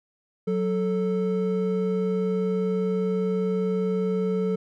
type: tone pair together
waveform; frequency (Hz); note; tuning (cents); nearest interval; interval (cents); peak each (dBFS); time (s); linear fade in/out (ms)
triangle; 185 / 440; F#3 / A4; 0 / 0; octave + minor third; 1500; -23; 0.47-4.56; 10
effects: none